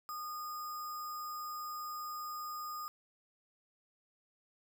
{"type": "tone with sample-and-hold", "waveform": "sine", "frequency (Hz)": 1225, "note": "D#6", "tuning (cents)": -27, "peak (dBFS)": -39, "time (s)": [0.09, 2.88], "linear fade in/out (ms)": 0, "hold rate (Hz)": 6300, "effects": []}